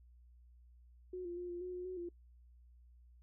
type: tone with pitch steps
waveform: sine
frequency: 365.5 / 347.8 / 355.2 / 349.3 / 363.6 / 360 / 369.3 / 346.7 Hz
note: F#4 / F4 / F4 / F4 / F#4 / F#4 / F#4 / F4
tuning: -21 / -7 / +29 / 0 / -30 / -47 / -3 / -13 cents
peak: -40 dBFS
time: 1.13-2.09 s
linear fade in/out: 5 ms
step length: 120 ms
effects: noise-tail reverb RT60 0.1 s tail -22 dB re dry + added 60 Hz sine -59 dBFS peak until 3.22 s

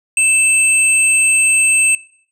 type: tone pair together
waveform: sine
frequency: 2637 / 8372 Hz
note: E7 / C9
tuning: 0 / 0 cents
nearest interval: octave + minor sixth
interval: 2000 cents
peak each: -12 dBFS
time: 0.17-1.95 s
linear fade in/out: 2 ms
effects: noise-tail reverb RT60 0.6 s tail -21 dB re dry + tanh soft clip ceiling -4 dBFS

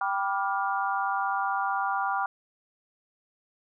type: chord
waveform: sine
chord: G dominant seventh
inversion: none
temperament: just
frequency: 784 / 980 / 1176 / 1411.2 Hz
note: G5 / B5 / D6 / F6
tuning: 0 / -14 / +2 / +18 cents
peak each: -29 / -32 / -31 / -32 dBFS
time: 0.01-2.26 s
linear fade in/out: 2 ms
effects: none

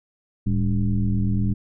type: tone with frequency modulation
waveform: sine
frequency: 109.6 Hz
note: A2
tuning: 6 cents flat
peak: -18 dBFS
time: 0.46-1.54 s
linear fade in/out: 10 ms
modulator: 89.1 Hz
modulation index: 1.3
effects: none

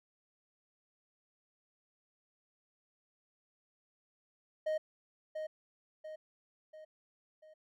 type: tone with echo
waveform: triangle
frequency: 622.3 Hz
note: D#5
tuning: in tune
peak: -29 dBFS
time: 4.66-4.78 s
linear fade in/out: 10 ms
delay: 690 ms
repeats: 4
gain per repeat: -6 dB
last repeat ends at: 7.54 s
effects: none

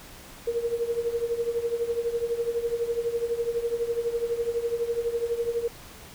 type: tone with tremolo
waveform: sine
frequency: 468.7 Hz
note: A#4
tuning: 9 cents sharp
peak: -21 dBFS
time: 0.47-5.68 s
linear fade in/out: 5 ms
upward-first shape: triangle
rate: 12 Hz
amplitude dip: 85%
effects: pink hiss -46 dBFS RMS until 6.14 s

